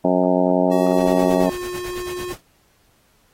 harmonic tone, 90.9 Hz, F#2, 30 cents flat, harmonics 2 / 3 / 4 / 5 / 6 / 7 / 8 / 9 / 10, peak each -22 / -20 / -24 / -26 / -23 / -20 / -30 / -27 / -30 dBFS, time 0.04-1.5 s, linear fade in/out 10 ms
square tone with pitch glide, 377.2 to 359.1 Hz, F#4 to F4, +33 to +48 cents, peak -27 dBFS, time 0.71-2.33 s, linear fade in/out 10 ms, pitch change -85 cents, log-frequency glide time 1.43-1.48 s
pink noise with tremolo, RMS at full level -34 dBFS, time 0.96-2.41 s, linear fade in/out 50 ms, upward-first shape sine, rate 9 Hz, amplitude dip 85%
effects pink hiss -60 dBFS RMS until 3.33 s + AAC 48 kbps

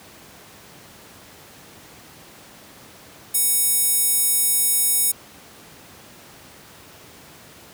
square tone with high-pass filter, 750 Hz, F#5, 23 cents sharp, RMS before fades -19 dBFS, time 3.34-5.12 s, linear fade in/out 10 ms, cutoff 10000 Hz, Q 1.8, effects pink hiss -45 dBFS RMS until 7.73 s + high-pass 100 Hz 12 dB/octave

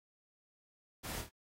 pink noise with echo, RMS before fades -43 dBFS, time 1.03-1.22 s, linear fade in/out 20 ms, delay 26 ms, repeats 3, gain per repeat -5 dB, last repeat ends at 1.298 s, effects AAC 48 kbps

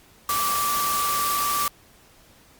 sine tone in noise, 1164 Hz, D6, 16 cents flat, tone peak -23 dBFS, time 0.29-1.68 s, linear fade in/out 2 ms, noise white, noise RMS -27 dBFS, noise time 0.29-1.68 s, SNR +1 dB, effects pink hiss -54 dBFS RMS until 2.59 s + Opus 48 kbps

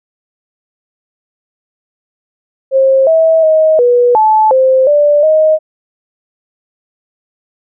sine tone with pitch steps, 534 / 647 / 630 / 486.6 / 867 / 523 / 587 / 625 Hz, C5 / E5 / D#5 / B4 / A5 / C5 / D5 / D#5, +35 / -32 / +21 / -26 / -26 / -1 / -1 / +8 cents, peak -5 dBFS, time 2.71-5.59 s, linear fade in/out 50 ms, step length 360 ms, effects none

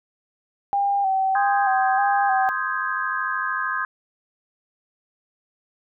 sine tone with vibrato, 784 Hz, G5, in tune, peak -18 dBFS, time 0.73-2.49 s, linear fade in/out 0 ms, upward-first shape square, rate 1.6 Hz, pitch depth 38 cents each way
sine chord, Ab major seventh, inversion first, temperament equal, 1046.5 / 1244.5 / 1568 / 1661.2 Hz, C6 / Eb6 / G6 / Ab6, 0 / 0 / 0 / 0 cents, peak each -28 dBFS, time 1.35-3.85 s, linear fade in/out 2 ms
effects none

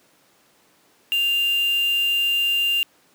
sine tone with quantisation, 2794 Hz, F7, in tune, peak -18 dBFS, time 1.12-2.83 s, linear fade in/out 0 ms, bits 5, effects pink hiss -58 dBFS RMS until 3.14 s + high-pass 200 Hz 12 dB/octave

